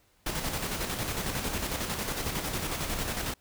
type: noise with tremolo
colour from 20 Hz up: pink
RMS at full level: -31 dBFS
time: 0.26-3.34 s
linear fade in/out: 5 ms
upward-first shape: square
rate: 11 Hz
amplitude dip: 40%
effects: pink hiss -66 dBFS RMS until 3.4 s